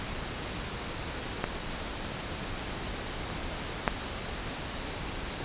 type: clicks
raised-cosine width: 0.5 ms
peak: -12 / -21 / -7 dBFS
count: 3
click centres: 1.441 / 3.302 / 3.878 s
effects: pink hiss -36 dBFS RMS until 5.44 s + resampled to 8000 Hz